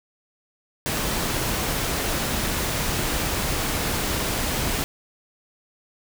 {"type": "noise", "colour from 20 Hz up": "pink", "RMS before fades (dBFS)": -25, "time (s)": [0.86, 4.84], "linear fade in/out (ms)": 0, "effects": []}